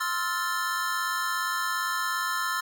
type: chord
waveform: square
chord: F major seventh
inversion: second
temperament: equal with one note detuned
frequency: 1046.5 / 1299.6 / 1396.9 / 1760 Hz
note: C6 / E6 / F6 / A6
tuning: 0 / -25 / 0 / 0 cents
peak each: -33 dBFS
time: 0-2.61 s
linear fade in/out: 10 ms
effects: none